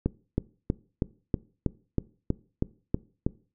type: click train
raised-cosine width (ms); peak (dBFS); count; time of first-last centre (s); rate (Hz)
3; -11; 11; 0.06-3.265; 3.12
effects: noise-tail reverb RT60 0.4 s tail -21 dB re dry